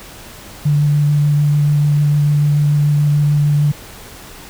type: tone with vibrato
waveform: sine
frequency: 146.83 Hz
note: D3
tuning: in tune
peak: -10 dBFS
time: 0.65-3.72 s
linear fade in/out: 10 ms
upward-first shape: sine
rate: 6.8 Hz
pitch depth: 11 cents each way
effects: pink hiss -36 dBFS RMS until 4.49 s